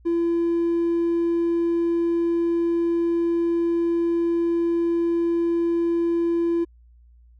triangle tone, 338.5 Hz, E4, 46 cents sharp, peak -16 dBFS, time 0.05-6.65 s, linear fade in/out 20 ms, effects tanh soft clip ceiling -14 dBFS + added 59 Hz sine -49 dBFS peak until 7.39 s

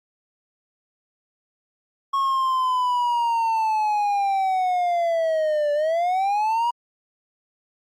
triangle linear two-way sweep, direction down then up, 1099 to 581 to 965 Hz, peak -17 dBFS, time 2.13-6.71 s, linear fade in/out 10 ms, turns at 5.73 s, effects Opus 48 kbps

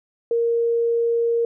sine tone, 466.2 Hz, A#4, in tune, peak -17 dBFS, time 0.31-1.45 s, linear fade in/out 2 ms, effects none

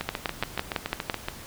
two click trains, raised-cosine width 0.3 ms, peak -9 / -12 dBFS, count 7 / 10, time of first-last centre 0.09-1.098 / 0.01-1.285 s, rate 5.95 / 7.06 Hz, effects pink hiss -43 dBFS RMS until 1.46 s

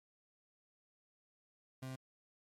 30% pulse tone, 130.81 Hz, C3, in tune, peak -40 dBFS, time 1.82-1.96 s, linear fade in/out 10 ms, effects MP3 64 kbps

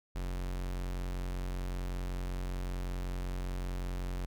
45% pulse tone, 45.26 Hz, F#1, 37 cents flat, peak -34 dBFS, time 0.15-4.26 s, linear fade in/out 10 ms, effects none

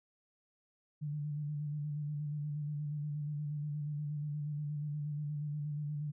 sine tone with vibrato, 148.1 Hz, D3, 15 cents sharp, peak -35 dBFS, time 1.01-6.12 s, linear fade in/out 20 ms, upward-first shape square, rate 8.4 Hz, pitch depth 29 cents each way, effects none

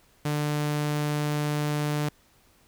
sawtooth tone, 148.6 Hz, D3, 21 cents sharp, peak -21 dBFS, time 0.25-2.09 s, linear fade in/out 5 ms, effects pink hiss -61 dBFS RMS until 2.67 s

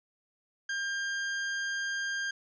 40% pulse tone, 1600 Hz, G6, 35 cents sharp, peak -30 dBFS, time 0.69-2.31 s, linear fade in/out 5 ms, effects resampled to 16000 Hz

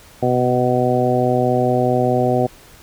harmonic tone with a mistuned harmonic, 124.7 Hz, B2, 17 cents sharp, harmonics 1 / 2 / 3 / 4 / 5 / 6, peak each -21 / -21 / -21 / -21 / -21 / -21 dBFS, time 0.22-2.47 s, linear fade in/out 10 ms, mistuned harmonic 1, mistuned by +24 cents, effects pink hiss -45 dBFS RMS until 2.82 s

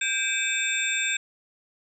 sine tone cluster, 1584 / 2318 / 2588 / 3577 / 7560 Hz, G6 / D7 / E7 / A7 / A#8, +18 / -23 / -32 / +28 / +23 cents, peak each -30 dBFS, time 0.01-1.17 s, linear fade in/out 5 ms, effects none

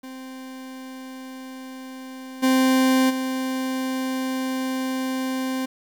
40% pulse tone with level steps, 260.8 Hz, C4, 5 cents flat, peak -34 / -15 / -23 dBFS, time 0.03-5.66 s, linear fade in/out 10 ms, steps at 2.42 / 3.09 s, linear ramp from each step 20 ms, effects 9-bit

